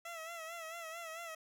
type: tone with vibrato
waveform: 15% pulse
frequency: 661 Hz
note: E5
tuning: 5 cents sharp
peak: -37 dBFS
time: 0.05-1.35 s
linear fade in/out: 5 ms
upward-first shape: sine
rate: 4.5 Hz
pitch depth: 66 cents each way
effects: none